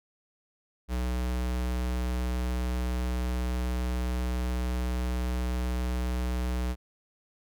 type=tone; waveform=square; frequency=61.74 Hz; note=B1; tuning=in tune; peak=-28 dBFS; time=0.88-6.76 s; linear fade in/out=50 ms; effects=none